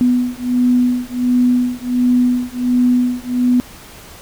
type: beating tone pair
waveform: sine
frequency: 246.9 / 248.3 Hz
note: B3 / B3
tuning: 0 / +9 cents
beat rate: 1.4 Hz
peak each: -15 dBFS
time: 0.01-3.6 s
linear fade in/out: 0 ms
effects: pink hiss -38 dBFS RMS until 4.21 s